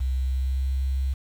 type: tone with pitch glide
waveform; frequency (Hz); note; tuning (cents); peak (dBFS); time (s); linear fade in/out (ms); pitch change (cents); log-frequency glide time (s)
sine; 64.8 to 66.35; C2 to C2; -16 to +25; -22; 0-1.14; 10; +41; 0.13-0.72
effects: 8-bit